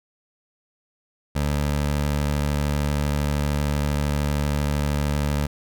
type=tone; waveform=20% pulse; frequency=72.9 Hz; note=D2; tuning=12 cents flat; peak=-16 dBFS; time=1.35-5.47 s; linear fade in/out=10 ms; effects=none